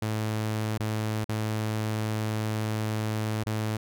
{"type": "tone with dropouts", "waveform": "sawtooth", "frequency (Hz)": 108.5, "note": "A2", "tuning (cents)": -24, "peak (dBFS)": -23, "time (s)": [0.02, 3.77], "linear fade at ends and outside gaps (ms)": 5, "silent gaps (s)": [[0.779, 0.799], [1.244, 1.29], [3.436, 3.463]], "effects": []}